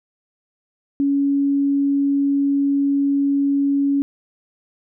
sine tone, 280 Hz, C#4, 18 cents sharp, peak -15 dBFS, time 1-4.02 s, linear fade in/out 0 ms, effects none

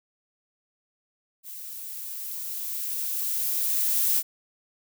violet noise with level ramp, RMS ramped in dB -40 to -22 dBFS, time 1.43-4.23 s, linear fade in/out 50 ms, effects none

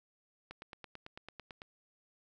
click train, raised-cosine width 0.3 ms, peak -30 dBFS, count 11, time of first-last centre 0.51-1.619 s, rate 9.02 Hz, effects none

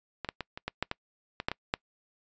clicks, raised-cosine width 0.3 ms, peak -18 / -15 / -18 / -23 / -16 / -12 / -15 / -18 / -11 / -16 / -10 dBFS, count 11, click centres 0.247 / 0.289 / 0.407 / 0.575 / 0.68 / 0.826 / 0.914 / 1.401 / 1.485 / 1.516 / 1.739 s, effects noise-tail reverb RT60 0.1 s tail -26 dB re dry + resampled to 16000 Hz

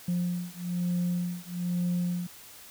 sine beating tone pair, 175.9 / 177 Hz, F3 / F3, +13 / +23 cents, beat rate 1.1 Hz, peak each -29 dBFS, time 0.08-2.27 s, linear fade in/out 5 ms, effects tanh soft clip ceiling -23 dBFS + white hiss -49 dBFS RMS until 2.7 s

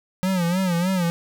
square tone with vibrato, 179.7 Hz, F3, 50 cents sharp, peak -20 dBFS, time 0.23-1.1 s, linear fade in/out 0 ms, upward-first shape sine, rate 3.3 Hz, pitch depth 110 cents each way, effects none

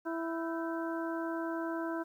harmonic tone with a mistuned harmonic, 330.3 Hz, E4, 4 cents sharp, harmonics 1 / 2 / 3 / 4 / 5, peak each -35 / -40 / -42 / -46 / -44 dBFS, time 0.05-2.04 s, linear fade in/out 20 ms, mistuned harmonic 5, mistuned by -110 cents, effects 11-bit

